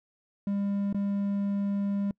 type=tone with dropouts; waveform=triangle; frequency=200.4 Hz; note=G3; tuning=38 cents sharp; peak=-24 dBFS; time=0.47-2.11 s; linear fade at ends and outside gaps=2 ms; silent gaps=0.928-0.945 s; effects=noise-tail reverb RT60 0.1 s tail -26 dB re dry